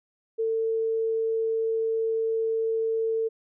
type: tone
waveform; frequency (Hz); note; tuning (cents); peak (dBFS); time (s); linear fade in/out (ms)
sine; 448.5; A4; +33; -23; 0.38-3.29; 20
effects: none